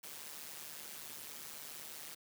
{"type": "noise with amplitude modulation", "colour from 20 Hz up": "white", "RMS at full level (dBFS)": -45, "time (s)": [0.03, 2.15], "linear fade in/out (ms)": 10, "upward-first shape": "sine", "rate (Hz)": 150, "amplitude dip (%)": 75, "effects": ["high-pass 100 Hz 12 dB/octave"]}